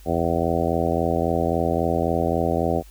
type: harmonic tone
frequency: 83.7 Hz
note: E2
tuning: 27 cents sharp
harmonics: 1 / 2 / 3 / 4 / 5 / 6 / 7 / 8 / 9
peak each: -28 / -28 / -28 / -28 / -28 / -28 / -28 / -28 / -28 dBFS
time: 0.05-2.83 s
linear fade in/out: 50 ms
effects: added 50 Hz sine -43 dBFS peak until 2.9 s + white hiss -53 dBFS RMS until 2.9 s